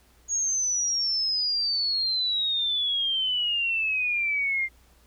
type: exponential sweep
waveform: sine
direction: down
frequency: 6680 to 2093 Hz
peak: -23 dBFS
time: 0.28-4.69 s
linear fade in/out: 50 ms
effects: added 60 Hz sine -58 dBFS peak until 5.06 s + pink hiss -61 dBFS RMS until 5.06 s